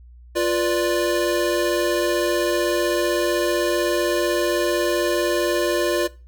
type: chord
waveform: square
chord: B diminished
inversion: second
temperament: equal with one note detuned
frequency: 349.2 / 491.6 / 587.3 Hz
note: F4 / B4 / D5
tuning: 0 / -8 / 0 cents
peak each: -22 / -27 / -23 dBFS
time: 0.35-6.08 s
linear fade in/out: 20 ms
effects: noise-tail reverb RT60 0.3 s tail -19 dB re dry + added 60 Hz sine -42 dBFS peak until 6.27 s